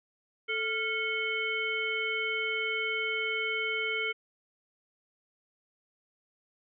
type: harmonic tone with a mistuned harmonic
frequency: 440 Hz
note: A4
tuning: in tune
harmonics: 1 / 3 / 5 / 7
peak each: -36 / -36 / -31 / -37 dBFS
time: 0.48-4.13 s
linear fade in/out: 20 ms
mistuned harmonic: 3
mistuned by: +100 cents
effects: none